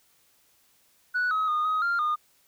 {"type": "tone with pitch steps", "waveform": "sine", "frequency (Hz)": [1476, 1274, 1227, 1259, 1393, 1221], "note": ["F#6", "D#6", "D#6", "D#6", "F6", "D#6"], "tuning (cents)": [-5, 41, -25, 20, -5, -33], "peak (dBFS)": -21, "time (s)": [1.14, 2.16], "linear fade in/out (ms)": 20, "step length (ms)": 170, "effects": ["tanh soft clip ceiling -21 dBFS", "white hiss -64 dBFS RMS until 2.47 s"]}